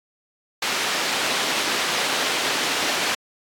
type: band-pass noise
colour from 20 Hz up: white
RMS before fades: -24 dBFS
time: 0.62-3.15 s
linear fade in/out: 5 ms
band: 230 to 4200 Hz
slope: 12 dB/octave
effects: AAC 64 kbps